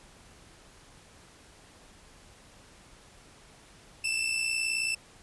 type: tone pair together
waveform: sawtooth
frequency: 2637 / 2696 Hz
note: E7 / E7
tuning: 0 / +38 cents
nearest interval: unison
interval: 38 cents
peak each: -26 / -29 dBFS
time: 4.04-4.95 s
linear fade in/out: 5 ms
effects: pink hiss -55 dBFS RMS until 5.22 s + resampled to 24000 Hz